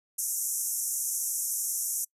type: band-pass noise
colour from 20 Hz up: white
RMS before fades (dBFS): -31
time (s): 0.18-2.05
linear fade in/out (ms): 10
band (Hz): 5700 to 13000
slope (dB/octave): 96
effects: noise-tail reverb RT60 0.1 s tail -26 dB re dry